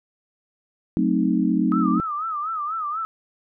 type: chord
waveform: sine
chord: F# diminished seventh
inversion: none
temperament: equal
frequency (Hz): 185 / 220 / 261.6 / 311.1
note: F#3 / A3 / C4 / Eb4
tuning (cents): 0 / 0 / 0 / 0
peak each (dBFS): -23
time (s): 0.97-2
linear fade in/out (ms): 0
type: tone with vibrato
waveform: sine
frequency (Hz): 1250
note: D#6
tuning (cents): +8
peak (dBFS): -24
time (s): 1.72-3.05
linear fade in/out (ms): 0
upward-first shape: sine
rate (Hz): 4.1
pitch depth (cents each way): 120
effects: none